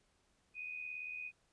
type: tone with amplitude modulation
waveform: sine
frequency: 2489 Hz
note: D#7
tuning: in tune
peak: -39 dBFS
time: 0.54-1.32 s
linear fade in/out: 50 ms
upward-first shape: sine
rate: 77.7 Hz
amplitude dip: 60%
effects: pink hiss -75 dBFS RMS until 1.52 s + resampled to 22050 Hz